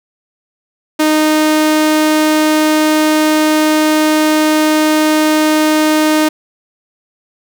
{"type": "tone", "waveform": "sawtooth", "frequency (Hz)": 308.6, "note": "D#4", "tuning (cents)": -14, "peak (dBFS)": -5, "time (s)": [0.99, 6.29], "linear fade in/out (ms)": 10, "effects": []}